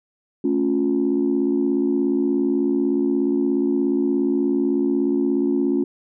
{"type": "chord", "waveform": "sine", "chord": "A augmented", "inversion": "none", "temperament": "equal with one note detuned", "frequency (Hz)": [220, 277.2, 353.9], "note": ["A3", "C#4", "E#4"], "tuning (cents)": [0, 0, 23], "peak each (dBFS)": [-24, -19, -21], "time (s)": [0.44, 5.84], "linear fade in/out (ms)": 5, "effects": ["tanh soft clip ceiling -10 dBFS"]}